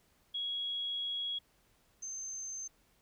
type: tone pair in turn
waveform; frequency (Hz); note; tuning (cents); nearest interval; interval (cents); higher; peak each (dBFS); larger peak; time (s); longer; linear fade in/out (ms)
sine; 3322 / 6271; G#7 / G8; 0 / 0; major seventh; 1100; second; -34 / -39; first; 0.34-1.39 / 2.02-2.68; first; 10
effects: pink hiss -70 dBFS RMS until 3.01 s